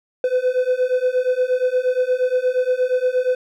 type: beating tone pair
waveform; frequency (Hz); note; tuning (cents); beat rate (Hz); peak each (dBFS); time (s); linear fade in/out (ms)
triangle; 501 / 509.5; B4 / C5; +25 / -46; 8.5; -18 / -17; 0.24-3.35; 2
effects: none